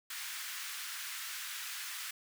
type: high-pass noise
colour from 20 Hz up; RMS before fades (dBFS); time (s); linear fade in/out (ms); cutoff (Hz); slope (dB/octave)
pink; -42; 0.1-2.11; 5; 1400; 24
effects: none